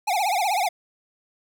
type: tone with vibrato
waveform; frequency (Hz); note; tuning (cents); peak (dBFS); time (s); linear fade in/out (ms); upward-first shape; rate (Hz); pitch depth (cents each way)
square; 775; G5; -20; -21; 0.07-0.69; 10; triangle; 16; 220
effects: none